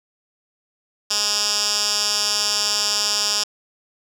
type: tone with band-pass filter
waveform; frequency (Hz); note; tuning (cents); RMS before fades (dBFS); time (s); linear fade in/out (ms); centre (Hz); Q
10% pulse; 207.7; G#3; 0; -21; 1.1-3.44; 10; 5500; 3.1
effects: 7-bit